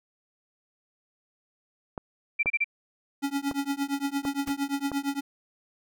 clicks, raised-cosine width 1 ms, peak -19 dBFS, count 5, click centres 1.978 / 2.459 / 3.513 / 4.252 / 4.917 s
sine tone bursts, 2349 Hz, D7, in tune, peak -21 dBFS, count 4, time 2.39-2.644 s, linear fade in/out 10 ms, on 41 ms, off 30 ms
square tone with tremolo, 279.6 Hz, C#4, 15 cents sharp, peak -24 dBFS, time 3.22-5.21 s, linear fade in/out 20 ms, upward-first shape triangle, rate 8.7 Hz, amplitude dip 100%
pink noise with exponential decay, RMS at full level -32 dBFS, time 4.47-4.57 s, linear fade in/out 5 ms, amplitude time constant 20 ms
effects none

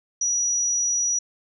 sine tone, 5830 Hz, F#8, 26 cents flat, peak -20 dBFS, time 0.21-1.19 s, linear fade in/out 5 ms, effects none

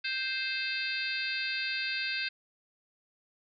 harmonic tone, 523.3 Hz, C5, in tune, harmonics 3 / 4 / 5 / 6 / 7 / 8 / 9, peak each -36 / -40 / -35 / -48 / -40 / -40 / -39 dBFS, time 0.04-2.29 s, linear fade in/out 10 ms, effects none

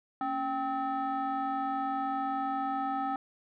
sine tone with frequency modulation, 783 Hz, G5, 2 cents flat, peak -28 dBFS, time 0.21-3.16 s, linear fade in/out 2 ms, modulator 507 Hz, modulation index 1, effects tanh soft clip ceiling -25 dBFS

